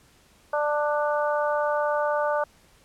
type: harmonic tone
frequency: 296 Hz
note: D4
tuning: 14 cents sharp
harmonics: 2 / 3 / 4 / 5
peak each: -24 / -28 / -30 / -32 dBFS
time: 0.53-2.44 s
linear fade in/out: 5 ms
effects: pink hiss -58 dBFS RMS until 2.84 s + low-pass 12000 Hz 12 dB/octave